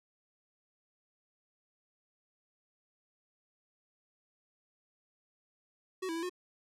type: tone with pitch steps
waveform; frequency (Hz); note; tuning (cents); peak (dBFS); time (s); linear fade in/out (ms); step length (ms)
square; 374.5 / 328.1 / 332 / 361.2; F#4 / E4 / E4 / F#4; +21 / -8 / +12 / -42; -35; 6.02-6.296; 10; 69
effects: low-pass 11000 Hz 12 dB/octave